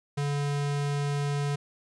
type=tone; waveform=square; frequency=143.5 Hz; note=D3; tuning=40 cents flat; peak=-27 dBFS; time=0.17-1.56 s; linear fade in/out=10 ms; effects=resampled to 22050 Hz + 11-bit

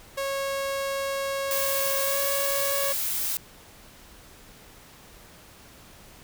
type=tone with pitch glide; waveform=sawtooth; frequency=549 to 557 Hz; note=C#5 to C#5; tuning=-17 to +8 cents; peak=-23 dBFS; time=0.17-2.93 s; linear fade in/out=10 ms; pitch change=+25 cents; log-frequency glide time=2.04-2.18 s
type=noise; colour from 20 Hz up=blue; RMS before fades=-28 dBFS; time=1.51-3.37 s; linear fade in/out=0 ms
effects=pink hiss -50 dBFS RMS until 6.23 s

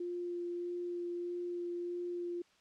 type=tone with vibrato; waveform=sine; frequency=350 Hz; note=F4; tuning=4 cents sharp; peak=-36 dBFS; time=0-2.42 s; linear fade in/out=5 ms; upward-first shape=sine; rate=1.6 Hz; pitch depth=9 cents each way; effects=white hiss -68 dBFS RMS until 2.6 s + low-pass 5000 Hz 12 dB/octave

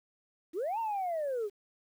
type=linear two-way sweep; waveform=sine; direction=up then down; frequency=293.7 to 928 to 388.6 Hz; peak=-29 dBFS; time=0.53-1.5 s; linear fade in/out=50 ms; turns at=0.79 s; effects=tanh soft clip ceiling -28 dBFS + 10-bit

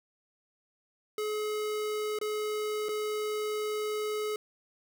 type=tone with dropouts; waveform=square; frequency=425 Hz; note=G#4; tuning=40 cents sharp; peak=-31 dBFS; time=1.18-4.36 s; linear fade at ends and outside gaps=2 ms; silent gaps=2.188-2.213 / 2.886-2.89 s; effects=none

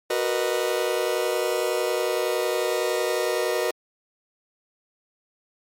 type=chord; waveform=40% pulse; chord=B major seventh; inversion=second; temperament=just; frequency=370.4 / 463 / 493.9 / 617.4 Hz; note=F#4 / A#4 / B4 / D#5; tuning=+2 / -12 / 0 / -14 cents; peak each=-27 dBFS; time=0.1-3.71 s; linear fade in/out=5 ms; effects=MP3 64 kbps

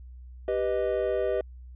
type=chord; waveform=triangle; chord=G augmented; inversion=none; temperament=equal; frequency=392 / 493.9 / 622.3 Hz; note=G4 / B4 / D#5; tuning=0 / 0 / 0 cents; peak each=-27 dBFS; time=0.48-1.41 s; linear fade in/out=2 ms; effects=added 62 Hz sine -42 dBFS peak until 1.75 s + resampled to 8000 Hz

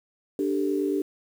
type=chord; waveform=sine; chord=D suspended fourth; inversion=none; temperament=just; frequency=293.7 / 391.6 / 440.5 Hz; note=D4 / G4 / A4; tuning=0 / -2 / +2 cents; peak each=-26 / -26 / -32 dBFS; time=0.39-1.02 s; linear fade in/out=2 ms; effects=8-bit

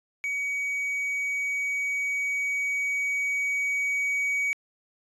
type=tone with level ramp; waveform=triangle; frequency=2260 Hz; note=C#7; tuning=33 cents sharp; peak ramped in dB=-25 to -22 dBFS; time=0.24-4.53 s; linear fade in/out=0 ms; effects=resampled to 24000 Hz

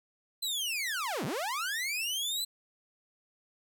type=linear two-way sweep; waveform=sawtooth; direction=down then up; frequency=4094 to 116.54 to 4094 Hz; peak=-28 dBFS; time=0.42-2.45 s; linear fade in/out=10 ms; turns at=1.25 s; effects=none

